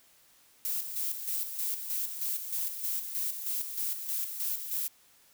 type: noise with tremolo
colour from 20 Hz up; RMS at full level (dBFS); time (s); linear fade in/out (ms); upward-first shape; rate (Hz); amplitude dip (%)
violet; -32; 0.65-4.88; 0; square; 3.2; 55
effects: white hiss -62 dBFS RMS until 5.33 s